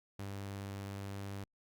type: tone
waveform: sawtooth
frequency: 99.1 Hz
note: G2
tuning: 19 cents sharp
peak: -37 dBFS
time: 0.19-1.44 s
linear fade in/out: 5 ms
effects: Opus 48 kbps